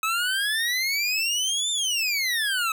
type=exponential two-way sweep; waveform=25% pulse; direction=up then down; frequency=1280 to 3614 to 1280 Hz; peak=-19 dBFS; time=0.03-2.72 s; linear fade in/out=2 ms; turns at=1.71 s; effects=none